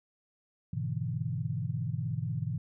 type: chord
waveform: sine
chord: E dominant seventh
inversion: first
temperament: just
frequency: 103.01 / 123.61 / 148.33 / 164.81 Hz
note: G#2 / B2 / D3 / E3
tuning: -14 / +2 / +18 / 0 cents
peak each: -37 / -34 / -37 / -37 dBFS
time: 0.73-2.58 s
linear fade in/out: 5 ms
effects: none